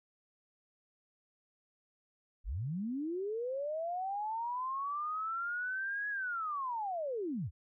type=linear two-way sweep; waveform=sine; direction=up then down; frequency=34.06 to 1684 to 61 Hz; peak=-34 dBFS; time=2.44-7.51 s; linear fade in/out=50 ms; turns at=6.09 s; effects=none